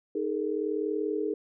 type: chord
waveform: sine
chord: D# suspended fourth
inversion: none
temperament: equal with one note detuned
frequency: 311.1 / 415.3 / 455.8 Hz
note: D#4 / G#4 / A#4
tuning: 0 / 0 / -39 cents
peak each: -32 / -30 / -33 dBFS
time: 0.15-1.34 s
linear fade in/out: 5 ms
effects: none